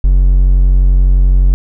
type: tone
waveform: triangle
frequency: 45.83 Hz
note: F#1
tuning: 16 cents flat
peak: -3 dBFS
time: 0.04-1.54 s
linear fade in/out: 0 ms
effects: none